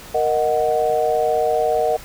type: chord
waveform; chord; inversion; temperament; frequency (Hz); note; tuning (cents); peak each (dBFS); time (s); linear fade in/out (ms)
sine; D# minor; second; equal; 466.2 / 622.3 / 740; A#4 / D#5 / F#5; 0 / 0 / 0; -20; 0.14-1.97; 10
effects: pink hiss -39 dBFS RMS until 2.04 s